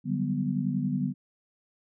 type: chord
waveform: sine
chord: G major seventh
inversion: second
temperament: equal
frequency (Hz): 146.83 / 185 / 196 / 246.9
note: D3 / F#3 / G3 / B3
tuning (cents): 0 / 0 / 0 / 0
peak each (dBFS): -31 / -33 / -31 / -30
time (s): 0.04-1.14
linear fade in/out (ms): 50
effects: none